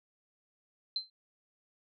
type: tone with exponential decay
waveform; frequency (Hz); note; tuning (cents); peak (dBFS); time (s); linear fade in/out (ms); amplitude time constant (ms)
sine; 4101; C8; -36; -27; 0.96-1.1; 2; 29
effects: none